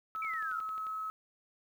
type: tone with pitch glide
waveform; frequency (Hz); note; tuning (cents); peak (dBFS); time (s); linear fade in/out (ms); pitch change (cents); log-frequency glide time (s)
sine; 1300 to 1288; E6 to E6; -24 to -41; -35; 0.15-1.1; 0; -17; 0.49-0.64
type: click train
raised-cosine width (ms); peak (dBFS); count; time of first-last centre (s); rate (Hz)
0.3; -37; 9; 0.16-0.868; 11.3
type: exponential sweep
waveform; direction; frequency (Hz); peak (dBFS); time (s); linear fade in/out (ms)
sine; down; 2349 to 1289; -37; 0.22-0.61; 2
effects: 10-bit